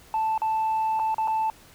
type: tone with dropouts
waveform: sine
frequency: 880 Hz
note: A5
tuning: in tune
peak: -20 dBFS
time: 0.14-1.5 s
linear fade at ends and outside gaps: 1 ms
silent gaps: 0.378-0.418 / 0.993-0.997 / 1.144-1.182 / 1.275-1.28 s
effects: tanh soft clip ceiling -20 dBFS + pink hiss -52 dBFS RMS until 1.74 s